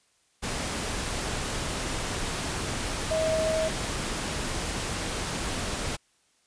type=tone in noise; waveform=sine; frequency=637 Hz; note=D#5; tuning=41 cents sharp; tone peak=-24 dBFS; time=3.1-3.69 s; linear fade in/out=20 ms; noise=pink; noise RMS=-31 dBFS; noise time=0.42-5.97 s; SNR=+4 dB; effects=white hiss -67 dBFS RMS until 6.46 s + resampled to 22050 Hz